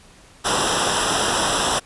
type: noise with comb filter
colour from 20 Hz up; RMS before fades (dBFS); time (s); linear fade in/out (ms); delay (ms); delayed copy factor
pink; -20; 0.44-1.8; 20; 0.45; -0.85
effects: pink hiss -49 dBFS RMS until 1.85 s + resampled to 24000 Hz